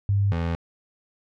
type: tone pair in turn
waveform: sine / 25% pulse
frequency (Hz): 100 / 83.93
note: G2 / E2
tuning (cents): +35 / +32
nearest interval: minor third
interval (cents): 303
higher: first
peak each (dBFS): -18 / -20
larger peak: first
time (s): 0.09-0.32 / 0.32-0.55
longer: neither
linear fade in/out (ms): 0
effects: low-pass 3000 Hz 12 dB/octave